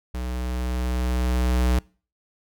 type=tone with level ramp; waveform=square; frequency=62 Hz; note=B1; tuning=7 cents sharp; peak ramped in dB=-28 to -18 dBFS; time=0.14-1.79 s; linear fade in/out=5 ms; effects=noise-tail reverb RT60 0.4 s tail -25 dB re dry